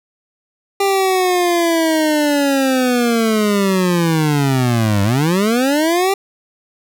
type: linear two-way sweep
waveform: 25% pulse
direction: down then up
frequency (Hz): 398.2 to 97.6 to 398.2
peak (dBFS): -9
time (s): 0.8-6.14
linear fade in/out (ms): 5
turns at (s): 5.03
effects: none